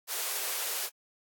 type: high-pass noise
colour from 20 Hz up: white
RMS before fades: -33 dBFS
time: 0.07-0.9 s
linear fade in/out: 50 ms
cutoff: 370 Hz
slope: 96 dB/octave
effects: AAC 64 kbps